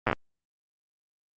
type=slowing click train; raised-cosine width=0.5 ms; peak=-9 dBFS; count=6; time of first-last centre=0.07-0.13 s; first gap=8 ms; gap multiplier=1.2; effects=Opus 24 kbps